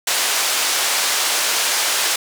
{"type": "band-pass noise", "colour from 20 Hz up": "white", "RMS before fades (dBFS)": -19, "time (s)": [0.07, 2.16], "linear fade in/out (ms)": 5, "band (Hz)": [530, 7900], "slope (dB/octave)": 12, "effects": []}